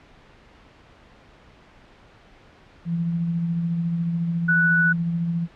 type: tone with tremolo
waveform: sine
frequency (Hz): 168.9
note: E3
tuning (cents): +42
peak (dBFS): -20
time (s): 2.85-5.48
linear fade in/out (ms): 50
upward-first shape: sine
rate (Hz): 14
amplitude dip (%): 30
type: tone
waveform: sine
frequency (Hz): 1480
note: F#6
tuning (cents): 0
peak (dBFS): -16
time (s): 4.48-4.93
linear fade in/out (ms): 10
effects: pink hiss -51 dBFS RMS until 5.55 s + low-pass 3000 Hz 12 dB/octave